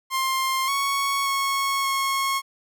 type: tone with pitch steps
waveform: sawtooth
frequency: 1057 / 1109 / 1099 / 1090 Hz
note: C6 / C#6 / C#6 / C#6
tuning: +17 / 0 / -15 / -29 cents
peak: -18 dBFS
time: 0.1-2.42 s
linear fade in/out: 50 ms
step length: 580 ms
effects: none